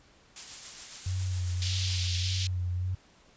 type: noise with tremolo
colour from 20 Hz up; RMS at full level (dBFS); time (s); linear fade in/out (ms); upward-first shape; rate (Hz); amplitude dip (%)
blue; -37; 0.36-2.07; 2; sine; 7.2; 30
type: tone with vibrato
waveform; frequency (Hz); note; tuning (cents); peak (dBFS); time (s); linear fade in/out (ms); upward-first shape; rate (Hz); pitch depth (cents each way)
sine; 91.2; F#2; -24; -28; 1.06-2.95; 5; sine; 1.7; 39
type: band-pass noise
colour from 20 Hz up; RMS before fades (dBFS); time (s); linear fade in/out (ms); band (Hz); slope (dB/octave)
pink; -35; 1.62-2.47; 0; 3100 to 5900; 24
effects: pink hiss -60 dBFS RMS until 3.36 s + resampled to 16000 Hz